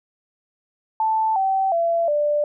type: tone with pitch steps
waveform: sine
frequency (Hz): 880 / 770.5 / 674.7 / 590.7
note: A5 / G5 / E5 / D5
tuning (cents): 0 / -30 / +40 / +10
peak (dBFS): -17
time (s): 1-2.44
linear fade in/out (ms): 2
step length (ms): 360
effects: none